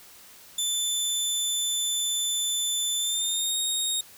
20% pulse tone with pitch glide, 3521 to 3730 Hz, A7 to A#7, 0 to 0 cents, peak -19 dBFS, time 0.58-4.01 s, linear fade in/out 5 ms, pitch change +100 cents, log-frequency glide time 2.97-3.56 s, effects white hiss -50 dBFS RMS until 4.17 s

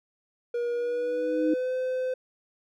triangle tone with pitch glide, 477.8 to 512.1 Hz, A#4 to C5, +43 to -37 cents, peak -24 dBFS, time 0.54-2.14 s, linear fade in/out 5 ms, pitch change +120 cents, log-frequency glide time 0.74-1.75 s
sine tone with exponential growth, 311.1 Hz, D#4, in tune, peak -20 dBFS, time 0.62-1.54 s, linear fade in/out 5 ms, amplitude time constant 200 ms
effects none

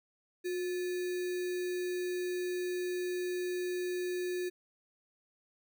sine tone with sample-and-hold, 360 Hz, F#4, 47 cents flat, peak -32 dBFS, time 0.44-4.5 s, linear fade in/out 20 ms, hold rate 2100 Hz, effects none

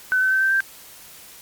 sine tone with pitch steps, 1512 / 1527.8 / 1543.8 / 1559.9 / 1576.2 Hz, F#6 / G6 / G6 / G6 / G6, +37 / -45 / -27 / -9 / +9 cents, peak -16 dBFS, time 0.12-0.605 s, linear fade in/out 0 ms, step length 97 ms, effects white hiss -44 dBFS RMS until 1.41 s + Opus 48 kbps

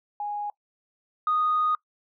sine tone pair in turn, 827 / 1239.1 Hz, G#5 / D#6, -8 / -8 cents, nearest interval perfect fifth, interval 700 cents, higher second, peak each -28 / -20 dBFS, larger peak second, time 0.2-0.5 / 1.27-1.75 s, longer second, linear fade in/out 2 ms, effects noise-tail reverb RT60 0.1 s tail -22 dB re dry + tanh soft clip ceiling -16 dBFS

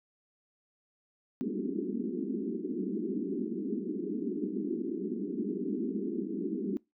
pink band-pass noise, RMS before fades -34 dBFS, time 1.41-6.77 s, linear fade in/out 0 ms, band 190 to 410 Hz, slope 96 dB/octave, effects noise-tail reverb RT60 0.2 s tail -23 dB re dry

